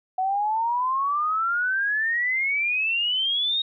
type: exponential sweep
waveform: sine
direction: up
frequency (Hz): 740 to 3766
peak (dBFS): -21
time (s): 0.18-3.62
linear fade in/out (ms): 5
effects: none